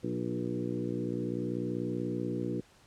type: harmonic tone with a mistuned harmonic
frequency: 60.4 Hz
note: B1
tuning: 38 cents flat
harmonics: 2 / 3 / 4 / 5 / 6 / 7 / 8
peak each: -39 / -38 / -38 / -37 / -38 / -45 / -42 dBFS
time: 0.03-2.61 s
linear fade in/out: 10 ms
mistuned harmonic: 6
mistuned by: -22 cents
effects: pink hiss -61 dBFS RMS until 2.86 s + low-pass 9000 Hz 12 dB/octave